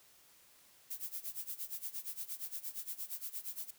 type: noise with tremolo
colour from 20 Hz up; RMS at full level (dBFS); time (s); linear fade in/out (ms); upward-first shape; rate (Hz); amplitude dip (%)
violet; -40; 0.9-3.71; 10; sine; 8.6; 90
effects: white hiss -64 dBFS RMS until 3.78 s